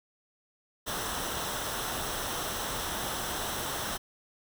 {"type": "noise with comb filter", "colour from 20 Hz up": "pink", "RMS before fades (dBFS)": -34, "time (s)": [0.86, 3.98], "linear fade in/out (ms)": 20, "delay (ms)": 0.43, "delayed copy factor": -0.55, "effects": []}